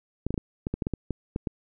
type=clicks; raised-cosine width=3 ms; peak=-15 dBFS; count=12; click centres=0.266 / 0.306 / 0.342 / 0.378 / 0.669 / 0.74 / 0.822 / 0.869 / 0.937 / 1.107 / 1.361 / 1.472 s; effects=none